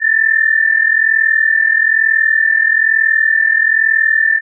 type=tone pair together; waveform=sine; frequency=1760 / 1801.1 Hz; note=A6 / A6; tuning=0 / +40 cents; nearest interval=unison; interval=40 cents; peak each=-12 dBFS; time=0-4.41 s; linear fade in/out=50 ms; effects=none